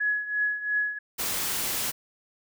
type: tone with tremolo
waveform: sine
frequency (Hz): 1686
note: G#6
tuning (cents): +26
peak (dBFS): -21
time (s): 0-0.99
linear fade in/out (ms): 10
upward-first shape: triangle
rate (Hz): 2.9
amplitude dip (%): 80
type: noise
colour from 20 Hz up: white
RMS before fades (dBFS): -29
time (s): 1.18-1.92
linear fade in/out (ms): 20
effects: none